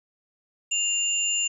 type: tone pair together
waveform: sine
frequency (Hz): 2794 / 7108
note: F7 / A8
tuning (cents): 0 / +17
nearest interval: octave + major third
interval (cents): 1617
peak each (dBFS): -25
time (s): 0.71-1.48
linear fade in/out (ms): 10
effects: none